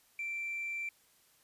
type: tone with hard clipping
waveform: triangle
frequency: 2347 Hz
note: D7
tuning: 2 cents flat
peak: -35 dBFS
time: 0.19-0.89 s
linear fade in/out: 2 ms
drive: 2 dB
effects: white hiss -67 dBFS RMS until 1.43 s + resampled to 32000 Hz